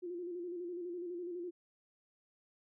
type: tone with vibrato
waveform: sine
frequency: 351.1 Hz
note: F4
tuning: 9 cents sharp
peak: -39 dBFS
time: 0.02-1.51 s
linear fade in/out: 20 ms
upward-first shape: square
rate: 12 Hz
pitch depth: 46 cents each way
effects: none